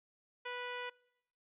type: tone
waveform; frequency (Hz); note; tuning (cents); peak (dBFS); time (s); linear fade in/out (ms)
10% pulse; 492; B4; -7; -31; 0.45-0.9; 10
effects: noise-tail reverb RT60 0.8 s tail -24 dB re dry + resampled to 8000 Hz